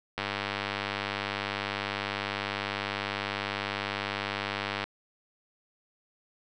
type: click train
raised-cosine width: 0.3 ms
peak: -14 dBFS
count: 467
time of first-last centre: 0.18-4.84 s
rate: 100 Hz
effects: none